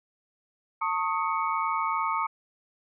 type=tone cluster; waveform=sine; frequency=902 / 1093 / 1256 / 2228 Hz; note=A5 / C#6 / D#6 / C#7; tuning=+43 / -25 / +16 / +8 cents; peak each=-30 / -30 / -29 / -36 dBFS; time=0.81-2.27 s; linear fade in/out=10 ms; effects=none